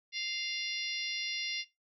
harmonic tone, 698 Hz, F5, 1 cent flat, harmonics 3 / 4 / 5 / 6 / 7 / 8, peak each -39 / -40 / -41 / -42 / -42 / -43 dBFS, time 0.12-1.65 s, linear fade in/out 50 ms, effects noise-tail reverb RT60 0.2 s tail -18 dB re dry

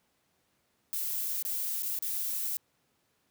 violet noise with dropouts, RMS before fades -33 dBFS, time 0.93-2.57 s, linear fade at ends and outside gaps 0 ms, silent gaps 1.425-1.451 / 1.823-1.831 / 1.989-2.024 s, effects pink hiss -73 dBFS RMS until 3.3 s + high-pass 100 Hz 12 dB/octave

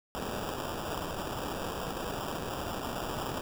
white noise with sample-and-hold, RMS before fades -36 dBFS, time 0.15-3.41 s, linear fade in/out 0 ms, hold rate 2100 Hz, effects none

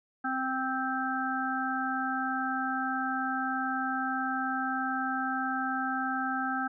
harmonic tone, 261.6 Hz, C4, in tune, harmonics 1 / 3 / 5 / 6, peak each -34 / -34 / -34 / -34 dBFS, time 0.24-6.68 s, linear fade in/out 10 ms, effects none

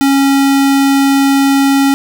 square tone, 275.2 Hz, C#4, 12 cents flat, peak -8 dBFS, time 0.01-1.94 s, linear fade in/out 0 ms, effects none

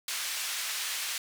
pink band-pass noise, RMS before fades -34 dBFS, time 0.08-1.18 s, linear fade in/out 2 ms, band 2000 to 13000 Hz, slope 12 dB/octave, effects none

